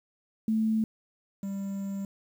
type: tone pair in turn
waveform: sine / triangle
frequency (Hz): 220 / 196.96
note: A3 / G3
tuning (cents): 0 / +8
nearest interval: major second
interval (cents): 192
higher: first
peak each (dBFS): -23 / -29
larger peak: first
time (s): 0.48-0.84 / 1.43-2.05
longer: second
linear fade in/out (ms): 2
effects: 9-bit